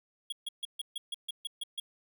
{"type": "tone bursts", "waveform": "square", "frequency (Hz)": 3322, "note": "G#7", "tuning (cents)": 0, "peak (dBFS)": -34, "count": 10, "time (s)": [0.3, 1.8], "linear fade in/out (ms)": 5, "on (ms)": 24, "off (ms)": 140, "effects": []}